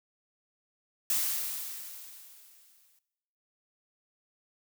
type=noise with exponential decay; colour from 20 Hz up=blue; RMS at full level=-27 dBFS; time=1.1-2.99 s; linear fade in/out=2 ms; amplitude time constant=410 ms; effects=noise-tail reverb RT60 0.9 s tail -17 dB re dry